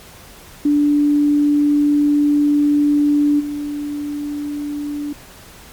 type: tone with level steps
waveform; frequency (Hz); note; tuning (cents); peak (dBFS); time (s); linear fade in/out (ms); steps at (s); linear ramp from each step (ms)
sine; 292.2; D4; -9; -11 / -21; 0.65-5.13; 5; 3.39; 20
effects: pink hiss -41 dBFS RMS until 5.72 s + MP3 96 kbps